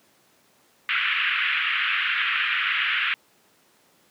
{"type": "band-pass noise", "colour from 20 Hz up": "white", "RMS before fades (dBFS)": -24, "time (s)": [0.89, 3.14], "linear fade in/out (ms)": 0, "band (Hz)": [1300, 3000], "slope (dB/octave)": 48, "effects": ["pink hiss -60 dBFS RMS until 4.1 s", "high-pass 200 Hz 12 dB/octave"]}